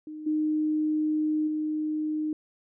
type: tone with level steps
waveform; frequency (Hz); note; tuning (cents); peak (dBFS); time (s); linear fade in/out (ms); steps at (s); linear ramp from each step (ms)
sine; 307.4; D#4; -21; -36 / -23 / -26; 0.07-2.33; 2; 0.26 / 1.47; 10
effects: none